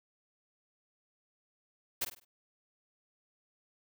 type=noise with echo; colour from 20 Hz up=white; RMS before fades=-32 dBFS; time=2.01-2.05 s; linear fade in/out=10 ms; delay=50 ms; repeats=4; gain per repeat=-9 dB; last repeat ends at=2.25 s; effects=none